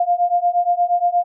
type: beating tone pair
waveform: sine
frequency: 698.5 / 707 Hz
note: F5 / F5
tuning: 0 / +21 cents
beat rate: 8.5 Hz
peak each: -18 / -17 dBFS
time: 0-1.24 s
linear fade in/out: 5 ms
effects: none